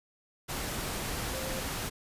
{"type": "tone in noise", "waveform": "sine", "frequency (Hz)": 526, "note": "C5", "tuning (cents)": 9, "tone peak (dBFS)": -39, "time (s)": [1.32, 1.61], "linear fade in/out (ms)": 20, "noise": "pink", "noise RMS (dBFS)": -35, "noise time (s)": [0.48, 1.9], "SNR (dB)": -7, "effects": ["resampled to 32000 Hz"]}